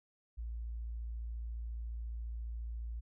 sine tone, 57.2 Hz, A#1, 32 cents flat, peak -38 dBFS, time 0.37-3.01 s, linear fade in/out 20 ms, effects none

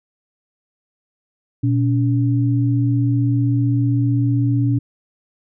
sine tone pair together, 120 / 284.4 Hz, B2 / C#4, -49 / +45 cents, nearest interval octave + minor third, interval 1494 cents, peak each -15 / -20 dBFS, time 1.63-4.79 s, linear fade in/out 10 ms, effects none

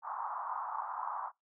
pink band-pass noise, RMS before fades -39 dBFS, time 0.02-1.32 s, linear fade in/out 50 ms, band 830 to 1200 Hz, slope 48 dB/octave, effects noise-tail reverb RT60 0.2 s tail -25 dB re dry

